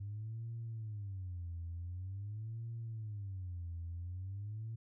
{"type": "tone with vibrato", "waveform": "sine", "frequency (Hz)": 98.7, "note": "G2", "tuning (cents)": 12, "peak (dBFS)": -39, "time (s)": [0, 4.76], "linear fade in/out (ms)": 10, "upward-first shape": "sine", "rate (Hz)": 0.46, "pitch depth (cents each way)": 270, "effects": ["tanh soft clip ceiling -36 dBFS"]}